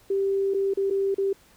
sine tone with dropouts, 392 Hz, G4, in tune, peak -21 dBFS, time 0.1-1.33 s, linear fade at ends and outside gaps 5 ms, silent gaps 0.539-0.544 / 0.738-0.772 / 0.901-0.907 / 1.145-1.181 s, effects pink hiss -57 dBFS RMS until 1.56 s

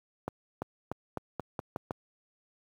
accelerating click train, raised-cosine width 1 ms, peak -19 dBFS, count 8, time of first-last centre 0.28-1.909 s, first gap 340 ms, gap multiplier 0.87, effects high-pass 80 Hz 12 dB/octave + 9-bit

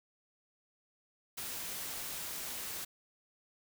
white noise, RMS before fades -41 dBFS, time 1.37-2.85 s, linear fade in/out 10 ms, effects none

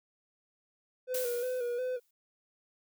triangle tone with vibrato, 493.9 Hz, B4, in tune, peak -29 dBFS, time 1.07-2 s, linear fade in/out 50 ms, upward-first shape square, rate 2.8 Hz, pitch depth 45 cents each way
blue noise with exponential decay, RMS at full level -35 dBFS, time 1.14-2.11 s, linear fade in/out 5 ms, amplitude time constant 210 ms
effects none

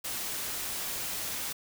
white noise, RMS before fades -35 dBFS, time 0.04-1.53 s, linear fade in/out 10 ms, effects none

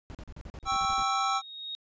brown noise bursts, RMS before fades -42 dBFS, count 11, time 0.1-1.028 s, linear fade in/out 0 ms, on 48 ms, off 40 ms
sine tone with exponential growth, 3746 Hz, A#7, 8 cents sharp, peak -33 dBFS, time 0.6-1.75 s, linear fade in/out 0 ms, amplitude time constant 250 ms
square chord, C# diminished, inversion second, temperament equal, 784 / 1108.7 / 1318.5 Hz, G5 / C#6 / E6, 0 / 0 / 0 cents, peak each -31 / -34 / -29 dBFS, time 0.65-1.42 s, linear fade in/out 50 ms
effects resampled to 16000 Hz

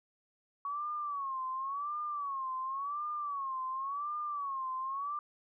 sine tone with vibrato, 1118 Hz, C#6, 14 cents sharp, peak -34 dBFS, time 0.65-5.19 s, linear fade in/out 2 ms, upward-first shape sine, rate 0.92 Hz, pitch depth 130 cents each way, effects none

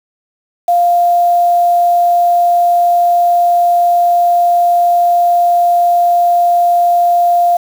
sine tone with quantisation, 698.5 Hz, F5, in tune, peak -7 dBFS, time 0.68-7.57 s, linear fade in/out 5 ms, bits 5, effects none

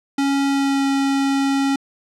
square tone with pitch glide, 277.2 to 274.5 Hz, C#4 to C#4, 0 to -17 cents, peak -17 dBFS, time 0.18-1.76 s, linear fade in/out 5 ms, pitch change -17 cents, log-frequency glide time 0.46-0.86 s, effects low-pass 8000 Hz 12 dB/octave

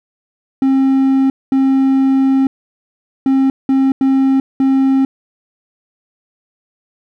triangle tone bursts at uneven times, 267.8 Hz, C4, 40 cents sharp, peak -7 dBFS, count 6, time 0.62-1.3 / 1.52-2.47 / 3.26-3.5 / 3.69-3.92 / 4.01-4.4 / 4.6-5.05 s, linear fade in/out 2 ms, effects none

